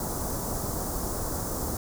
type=band-stop noise; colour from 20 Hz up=pink; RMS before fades=-31 dBFS; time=0-1.77 s; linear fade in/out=2 ms; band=1200 to 5900 Hz; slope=24 dB/octave; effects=none